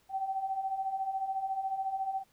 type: beating tone pair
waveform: sine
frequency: 760 / 774 Hz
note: F#5 / G5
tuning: +46 / -22 cents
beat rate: 14 Hz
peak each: -38 / -32 dBFS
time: 0.09-2.24 s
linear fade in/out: 50 ms
effects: pink hiss -68 dBFS RMS until 2.32 s